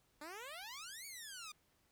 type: exponential two-way sweep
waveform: 10% pulse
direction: up then down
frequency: 286.8 to 2293 to 1192 Hz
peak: -39 dBFS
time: 0.21-1.52 s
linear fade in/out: 5 ms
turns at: 1.06 s
effects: pink hiss -75 dBFS RMS until 1.91 s